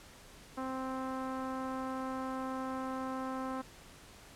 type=tone with low-pass filter; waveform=sawtooth; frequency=261.6 Hz; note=C4; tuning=in tune; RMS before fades=-38 dBFS; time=0.57-3.62 s; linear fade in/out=10 ms; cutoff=1200 Hz; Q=2.6; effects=pink hiss -55 dBFS RMS until 4.35 s + low-pass 11000 Hz 12 dB/octave